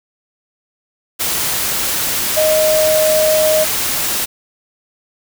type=tone in noise; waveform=sine; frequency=622.3 Hz; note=D#5; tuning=in tune; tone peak=-11 dBFS; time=2.36-3.65 s; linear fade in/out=20 ms; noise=white; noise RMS=-18 dBFS; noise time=1.19-4.26 s; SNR=+4 dB; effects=none